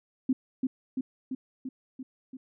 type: tone with echo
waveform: sine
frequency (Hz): 260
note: C4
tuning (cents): -11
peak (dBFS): -21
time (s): 0.29-0.33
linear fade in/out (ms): 5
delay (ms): 340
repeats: 6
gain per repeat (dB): -3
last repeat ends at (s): 2.37
effects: none